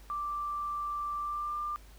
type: tone with pitch glide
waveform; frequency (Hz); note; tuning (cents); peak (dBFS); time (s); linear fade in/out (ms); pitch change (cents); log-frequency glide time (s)
sine; 1174.7 to 1192.5; D6 to D6; 0 to +26; -32; 0.1-1.76; 0; +26; 1.2-1.56
effects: added 50 Hz sine -51 dBFS peak until 1.98 s + pink hiss -59 dBFS RMS until 1.98 s